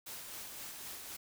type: noise with tremolo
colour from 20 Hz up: white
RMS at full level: -45 dBFS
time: 0.06-1.17 s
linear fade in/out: 10 ms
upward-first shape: sine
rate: 3.9 Hz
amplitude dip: 30%
effects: none